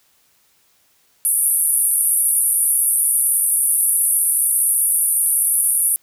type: band-pass noise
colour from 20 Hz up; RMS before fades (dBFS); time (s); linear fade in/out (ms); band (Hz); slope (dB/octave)
pink; -17; 1.25-5.96; 0; 9300 to 12000; 96
effects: white hiss -59 dBFS RMS until 6.02 s